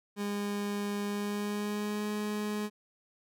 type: tone with pitch glide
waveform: 30% pulse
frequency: 204.1 to 209.8 Hz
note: G#3 to G#3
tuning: -30 to +18 cents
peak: -29 dBFS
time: 0.16-2.7 s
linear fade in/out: 50 ms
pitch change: +48 cents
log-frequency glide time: 1.05-2.08 s
effects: none